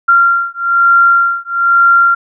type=beating tone pair; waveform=sine; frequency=1381 / 1382.1 Hz; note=F6 / F6; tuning=-20 / -18 cents; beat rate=1.1 Hz; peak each=-10 dBFS; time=0.08-2.15 s; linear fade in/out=10 ms; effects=none